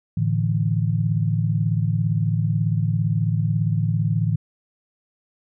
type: chord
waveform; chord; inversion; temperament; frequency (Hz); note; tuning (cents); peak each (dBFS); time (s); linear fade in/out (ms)
sine; A suspended fourth; none; equal; 110 / 146.83 / 164.81; A2 / D3 / E3; 0 / 0 / 0; -21 / -24 / -23; 0.17-4.36; 5
effects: none